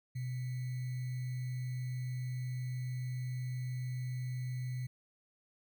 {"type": "tone with sample-and-hold", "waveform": "sine", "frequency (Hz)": 126.3, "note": "B2", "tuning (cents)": 39, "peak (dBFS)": -35, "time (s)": [0.15, 4.87], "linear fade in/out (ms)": 10, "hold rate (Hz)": 2100, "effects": []}